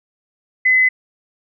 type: tone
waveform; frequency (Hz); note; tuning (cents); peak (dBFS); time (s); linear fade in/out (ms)
sine; 2026; B6; +44; -10; 0.65-0.89; 10
effects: none